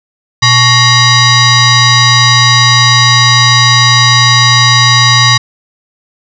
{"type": "tone with frequency modulation", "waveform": "sine", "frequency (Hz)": 1864.7, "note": "A#6", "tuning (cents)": 0, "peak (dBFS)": -3, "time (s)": [0.42, 5.38], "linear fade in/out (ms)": 10, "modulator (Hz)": 993, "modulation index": 3.5, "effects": []}